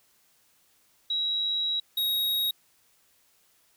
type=tone pair in turn; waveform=sine / square; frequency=3866 / 3786 Hz; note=B7 / A#7; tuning=-38 / +26 cents; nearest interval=unison; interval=36 cents; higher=first; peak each=-25 dBFS; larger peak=neither; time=1.1-1.8 / 1.97-2.51 s; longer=first; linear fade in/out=5 ms; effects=white hiss -65 dBFS RMS until 3.76 s